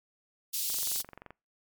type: high-pass noise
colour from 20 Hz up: white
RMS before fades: -32 dBFS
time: 0.53-1.02 s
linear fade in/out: 10 ms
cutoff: 3400 Hz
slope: 24 dB/octave
type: click train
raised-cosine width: 0.5 ms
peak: -30 dBFS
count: 15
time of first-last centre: 0.7-1.306 s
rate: 23.1 Hz
effects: noise-tail reverb RT60 0.3 s tail -26 dB re dry + MP3 96 kbps